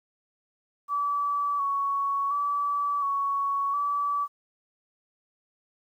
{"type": "tone with vibrato", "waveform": "sine", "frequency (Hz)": 1133, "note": "C#6", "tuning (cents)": 37, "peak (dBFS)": -24, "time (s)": [0.88, 4.28], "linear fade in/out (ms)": 50, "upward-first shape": "square", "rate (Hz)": 0.7, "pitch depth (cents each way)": 28, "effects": ["10-bit"]}